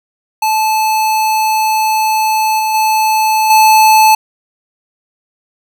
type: tone with level steps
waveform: square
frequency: 870 Hz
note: A5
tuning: 20 cents flat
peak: -11 / -13 / -10 / -5 dBFS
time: 0.42-4.15 s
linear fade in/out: 5 ms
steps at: 2.59 / 2.74 / 3.5 s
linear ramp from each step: 5 ms
effects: none